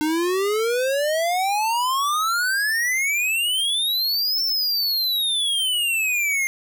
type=exponential two-way sweep; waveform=square; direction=up then down; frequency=300.6 to 5430 to 2107 Hz; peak=-20 dBFS; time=0.01-6.47 s; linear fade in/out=0 ms; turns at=4.43 s; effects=none